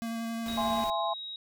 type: tone with vibrato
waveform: square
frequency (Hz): 228.8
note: A#3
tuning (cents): -32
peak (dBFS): -33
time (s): 0.02-0.84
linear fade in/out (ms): 0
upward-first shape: square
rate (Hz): 11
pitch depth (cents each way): 9
type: noise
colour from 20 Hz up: pink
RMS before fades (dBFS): -43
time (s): 0.46-0.9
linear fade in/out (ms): 0
type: tone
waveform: sine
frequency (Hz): 3805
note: A#7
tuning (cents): +35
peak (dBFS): -37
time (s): 0.48-1.36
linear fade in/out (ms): 2
type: chord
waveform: sine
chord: E augmented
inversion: none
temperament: equal with one note detuned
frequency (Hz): 671.2 / 830.6 / 1046.5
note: E5 / G#5 / B#5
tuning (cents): +31 / 0 / 0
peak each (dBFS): -32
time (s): 0.57-1.14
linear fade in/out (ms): 10
effects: none